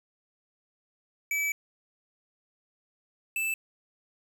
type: tone pair in turn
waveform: square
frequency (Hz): 2300 / 2640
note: D7 / E7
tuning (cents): -37 / +2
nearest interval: major second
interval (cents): 239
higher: second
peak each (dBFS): -27 / -28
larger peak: first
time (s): 1.31-1.52 / 3.36-3.54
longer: first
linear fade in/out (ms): 2
effects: 9-bit